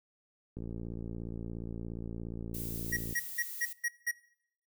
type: click train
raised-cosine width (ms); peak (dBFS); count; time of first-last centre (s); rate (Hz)
3; -28; 147; 0.57-3.127; 57.1
type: noise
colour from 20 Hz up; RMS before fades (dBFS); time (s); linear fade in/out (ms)
violet; -42; 2.54-3.73; 5
type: tone bursts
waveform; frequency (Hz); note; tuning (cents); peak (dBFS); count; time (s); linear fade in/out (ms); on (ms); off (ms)
square; 1900; A#6; +33; -30; 6; 2.92-4.114; 10; 49; 180
effects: noise-tail reverb RT60 0.7 s tail -20 dB re dry